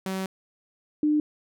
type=tone pair in turn; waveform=sawtooth / sine; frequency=190 / 300.8 Hz; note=F#3 / D4; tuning=+46 / +42 cents; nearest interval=minor sixth; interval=796 cents; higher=second; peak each=-24 / -19 dBFS; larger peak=second; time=0.06-0.26 / 1.03-1.2 s; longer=first; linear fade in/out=2 ms; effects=none